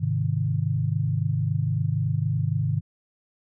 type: chord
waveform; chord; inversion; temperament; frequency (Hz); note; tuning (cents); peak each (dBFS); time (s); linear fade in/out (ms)
sine; Ab major; none; equal with one note detuned; 103.83 / 130.81 / 154.58; Ab2 / C3 / Eb3; 0 / 0 / -11; -26; 0-2.81; 20
effects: none